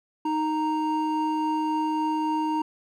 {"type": "tone pair together", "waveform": "triangle", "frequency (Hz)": [311.1, 929.7], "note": ["D#4", "A#5"], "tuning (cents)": [0, -5], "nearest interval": "octave + perfect fifth", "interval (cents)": 1895, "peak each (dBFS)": -24, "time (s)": [0.25, 2.62], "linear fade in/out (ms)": 5, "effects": []}